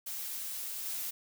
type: noise with level steps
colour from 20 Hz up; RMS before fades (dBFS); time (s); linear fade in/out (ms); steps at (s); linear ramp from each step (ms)
blue; -39 / -37; 0.06-1.11; 10; 0.85; 10
effects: none